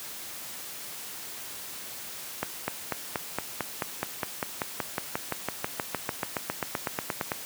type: accelerating click train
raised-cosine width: 0.5 ms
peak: -12 dBFS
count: 30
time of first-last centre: 2.43-7.318 s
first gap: 250 ms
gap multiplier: 0.97
effects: white hiss -40 dBFS RMS until 7.45 s + high-pass 100 Hz 12 dB/octave